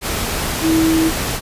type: tone in noise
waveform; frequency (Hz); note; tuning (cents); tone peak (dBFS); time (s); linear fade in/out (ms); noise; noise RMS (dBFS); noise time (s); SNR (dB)
sine; 322.3; E4; -39; -12; 0.61-1.12; 50; pink; -21; 0.01-1.41; +6
effects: resampled to 32000 Hz